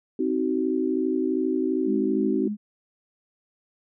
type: chord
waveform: sine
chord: C diminished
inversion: none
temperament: just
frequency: 261.6 / 314 / 376.7 Hz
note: C4 / Eb4 / Gb4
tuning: 0 / +16 / +31 cents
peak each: -26 dBFS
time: 0.19-2.48 s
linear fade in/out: 5 ms
type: tone with tremolo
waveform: sine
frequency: 209.2 Hz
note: G#3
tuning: 13 cents sharp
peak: -25 dBFS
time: 1.85-2.57 s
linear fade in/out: 50 ms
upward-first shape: sine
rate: 3.2 Hz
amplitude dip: 30%
effects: none